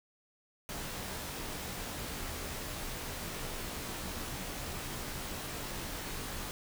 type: noise with comb filter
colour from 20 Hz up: pink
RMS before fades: -40 dBFS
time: 0.69-6.51 s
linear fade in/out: 0 ms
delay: 19 ms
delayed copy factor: -0.6
effects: none